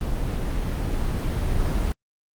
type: noise with level ramp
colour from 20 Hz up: brown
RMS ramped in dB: -26 to -22 dBFS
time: 0.01-1.92 s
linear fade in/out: 0 ms
effects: Opus 24 kbps